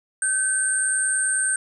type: tone cluster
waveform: sine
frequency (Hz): 1541 / 8310 / 8930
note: G6 / C9 / C#9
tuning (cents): -30 / -13 / +12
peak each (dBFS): -24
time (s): 0.22-1.56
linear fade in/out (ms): 2
effects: none